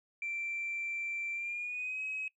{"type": "tone with pitch glide", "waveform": "sine", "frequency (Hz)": [2349, 2547], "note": ["D7", "D#7"], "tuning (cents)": [0, 40], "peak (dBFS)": -34, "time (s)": [0.22, 2.28], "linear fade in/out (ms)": 2, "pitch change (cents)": 140, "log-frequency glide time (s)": [1.33, 2.01], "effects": ["noise-tail reverb RT60 0.1 s tail -21 dB re dry", "tanh soft clip ceiling -30 dBFS"]}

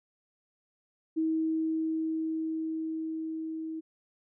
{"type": "tone with level ramp", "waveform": "sine", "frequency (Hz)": 319.7, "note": "D#4", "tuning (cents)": 47, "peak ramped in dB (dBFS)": [-25, -34], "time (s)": [1.16, 3.81], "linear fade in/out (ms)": 20, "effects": []}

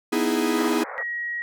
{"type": "chord", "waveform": "45% pulse", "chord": "E major seventh", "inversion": "second", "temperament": "equal", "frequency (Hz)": [246.9, 311.1, 329.6, 415.3], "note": ["B3", "D#4", "E4", "G#4"], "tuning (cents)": [0, 0, 0, 0], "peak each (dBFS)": -26, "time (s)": [0.12, 0.84], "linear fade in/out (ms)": 10}
{"type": "band-pass noise", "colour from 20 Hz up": "pink", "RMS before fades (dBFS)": -35, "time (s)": [0.58, 1.03], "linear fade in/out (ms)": 5, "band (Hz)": [460, 2100], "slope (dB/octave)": 96}
{"type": "tone", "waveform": "sine", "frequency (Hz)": 1900, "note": "A#6", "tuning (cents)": 33, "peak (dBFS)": -26, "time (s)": [0.98, 1.42], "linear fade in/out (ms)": 0}
{"effects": []}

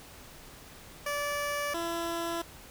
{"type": "tone pair in turn", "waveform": "15% pulse", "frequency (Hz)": [580, 336.8], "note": ["D5", "E4"], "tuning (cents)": [-22, 37], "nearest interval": "major sixth", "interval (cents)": 941, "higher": "first", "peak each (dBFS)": [-24, -25], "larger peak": "first", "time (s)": [[1.06, 1.74], [1.74, 2.42]], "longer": "neither", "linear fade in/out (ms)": 5, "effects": ["pink hiss -50 dBFS RMS until 2.7 s"]}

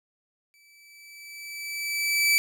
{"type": "tone with exponential growth", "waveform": "sawtooth", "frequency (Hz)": 2311, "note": "D7", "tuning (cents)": -28, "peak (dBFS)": -14, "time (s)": [0.54, 2.38], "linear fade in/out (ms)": 0, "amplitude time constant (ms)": 400, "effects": []}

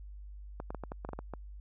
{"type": "clicks", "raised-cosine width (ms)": 1, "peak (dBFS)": -25, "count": 10, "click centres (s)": [0.601, 0.705, 0.747, 0.837, 0.919, 1.049, 1.09, 1.133, 1.19, 1.337], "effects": ["added 50 Hz sine -44 dBFS peak until 1.6 s"]}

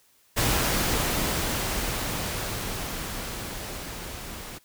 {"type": "noise with level ramp", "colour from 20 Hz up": "pink", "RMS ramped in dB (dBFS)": [-23, -39], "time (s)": [0.36, 4.59], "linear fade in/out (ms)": 20, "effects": ["white hiss -62 dBFS RMS until 4.64 s"]}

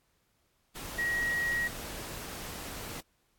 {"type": "tone in noise", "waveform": "sine", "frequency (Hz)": 1900, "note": "A#6", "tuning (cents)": 33, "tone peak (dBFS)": -28, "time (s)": [0.98, 1.68], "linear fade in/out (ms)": 10, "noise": "pink", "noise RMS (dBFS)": -41, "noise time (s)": [0.75, 3.01], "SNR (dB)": 10, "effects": ["pink hiss -73 dBFS RMS until 3.38 s", "AAC 64 kbps"]}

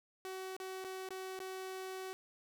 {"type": "tone with dropouts", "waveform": "sawtooth", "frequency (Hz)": 376.9, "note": "F#4", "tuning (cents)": 32, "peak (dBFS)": -38, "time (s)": [0.25, 2.13], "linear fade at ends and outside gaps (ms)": 0, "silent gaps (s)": [[0.565, 0.601], [0.841, 0.847], [1.089, 1.106], [1.391, 1.402]], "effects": []}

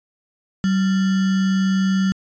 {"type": "tone with sample-and-hold", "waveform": "sine", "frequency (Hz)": 190.9, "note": "G3", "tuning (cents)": -46, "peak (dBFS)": -15, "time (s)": [0.64, 2.12], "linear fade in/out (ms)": 0, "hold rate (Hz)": 1575, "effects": ["resampled to 16000 Hz"]}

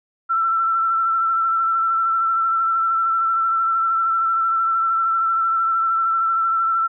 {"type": "tone with vibrato", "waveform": "sine", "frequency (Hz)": 1340, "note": "E6", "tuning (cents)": 28, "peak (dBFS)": -16, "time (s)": [0.29, 6.88], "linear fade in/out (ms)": 20, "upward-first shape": "sine", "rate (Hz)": 13, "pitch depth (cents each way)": 25, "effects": []}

